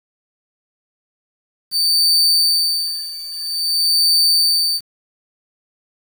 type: tone with tremolo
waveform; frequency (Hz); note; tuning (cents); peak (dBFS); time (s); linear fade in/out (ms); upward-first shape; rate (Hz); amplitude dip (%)
40% pulse; 4582; D8; -44; -10; 1.71-4.81; 50; sine; 0.5; 85
effects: 7-bit